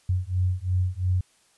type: beating tone pair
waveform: sine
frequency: 90.2 / 93.1 Hz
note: F#2 / F#2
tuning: -44 / +11 cents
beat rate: 2.9 Hz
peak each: -25 dBFS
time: 0.09-1.21 s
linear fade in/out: 5 ms
effects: white hiss -62 dBFS RMS until 1.57 s + resampled to 24000 Hz